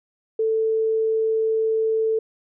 sine tone, 442.9 Hz, A4, 11 cents sharp, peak -18 dBFS, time 0.39-2.19 s, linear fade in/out 5 ms, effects none

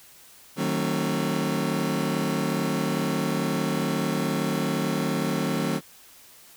30% pulse chord, D# diminished seventh, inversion none, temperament just, 155.56 / 186.68 / 224 / 268.8 Hz, D#3 / F#3 / A3 / C4, 0 / +16 / +31 / +47 cents, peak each -27 dBFS, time 0.56-5.81 s, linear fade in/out 50 ms, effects white hiss -51 dBFS RMS until 6.56 s

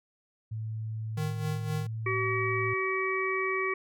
sine tone with pitch glide, 110 to 111.79 Hz, A2 to A2, 0 to +28 cents, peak -32 dBFS, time 0.51-2.74 s, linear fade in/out 10 ms, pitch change +28 cents, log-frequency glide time 1.18-2.33 s
square tone with tremolo, 154.5 Hz, D#3, 12 cents flat, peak -30 dBFS, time 1.17-1.87 s, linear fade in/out 5 ms, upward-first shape sine, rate 3.9 Hz, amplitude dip 65%
harmonic tone, 380 Hz, F#4, 46 cents sharp, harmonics 1 / 3 / 5 / 6, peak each -31 / -33 / -35 / -32 dBFS, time 2.06-3.74 s, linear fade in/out 5 ms
effects none

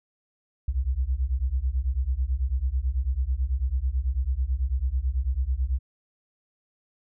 sine beating tone pair, 60.2 / 69.3 Hz, B1 / C#2, -44 / 0 cents, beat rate 9.1 Hz, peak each -25 dBFS, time 0.68-5.79 s, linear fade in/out 5 ms, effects tanh soft clip ceiling -16 dBFS

